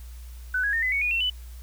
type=tone with pitch steps; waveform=sine; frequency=1503 / 1658.1 / 1829.2 / 2018 / 2226 / 2456 / 2709 / 2989 Hz; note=F#6 / G#6 / A#6 / B6 / C#7 / D#7 / E7 / F#7; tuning=+27 / -3 / -33 / +37 / +7 / -23 / +47 / +17 cents; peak=-22 dBFS; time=0.54-1.3 s; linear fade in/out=5 ms; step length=95 ms; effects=added 60 Hz sine -38 dBFS peak until 1.62 s + white hiss -54 dBFS RMS until 1.62 s